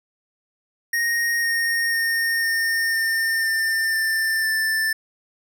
square tone with pitch steps, 1864.7 / 1850.8 / 1836.9 / 1823.2 / 1809.5 / 1796 / 1782.6 / 1769.2 Hz, A#6 / A#6 / A#6 / A#6 / A6 / A6 / A6 / A6, 0 / -13 / -26 / -39 / +48 / +35 / +22 / +9 cents, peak -20 dBFS, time 0.93-4.93 s, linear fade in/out 5 ms, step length 500 ms, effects none

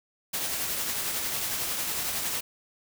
white noise with tremolo, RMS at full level -29 dBFS, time 0.33-2.41 s, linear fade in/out 10 ms, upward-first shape triangle, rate 11 Hz, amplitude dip 35%, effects none

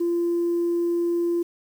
sine tone, 343.5 Hz, F4, 29 cents flat, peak -19 dBFS, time 0-1.43 s, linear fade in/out 10 ms, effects tanh soft clip ceiling -17 dBFS + 8-bit

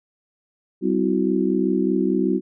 harmonic tone with a mistuned harmonic, 65 Hz, C2, 11 cents flat, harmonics 3 / 4 / 5 / 6, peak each -23 / -23 / -23 / -23 dBFS, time 0.81-2.41 s, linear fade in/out 50 ms, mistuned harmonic 6, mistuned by -99 cents, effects none

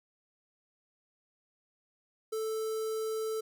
square tone with notch filter, 440 Hz, A4, in tune, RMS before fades -34 dBFS, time 2.32-3.41 s, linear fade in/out 10 ms, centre 2400 Hz, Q 0.62, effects none

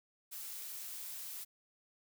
blue noise, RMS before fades -45 dBFS, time 0.31-1.45 s, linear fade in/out 20 ms, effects none

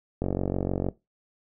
click train, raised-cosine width 2 ms, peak -13 dBFS, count 32, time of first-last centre 0.22-0.887 s, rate 46.5 Hz, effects noise-tail reverb RT60 0.2 s tail -18 dB re dry

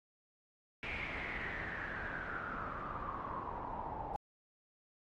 pink noise with low-pass filter sweep, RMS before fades -42 dBFS, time 0.83-4.16 s, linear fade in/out 0 ms, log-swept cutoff 2400 to 810 Hz, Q 7.8, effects AAC 32 kbps

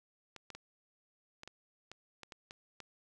clicks, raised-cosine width 0.2 ms, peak -30 dBFS, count 10, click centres 0.363 / 0.503 / 0.55 / 1.434 / 1.476 / 1.916 / 2.233 / 2.322 / 2.509 / 2.803 s, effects none

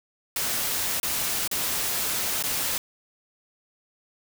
white noise with dropouts, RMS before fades -27 dBFS, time 0.36-2.78 s, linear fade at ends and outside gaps 2 ms, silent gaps 1-1.03 / 1.477-1.513 / 2.426-2.437 s, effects none

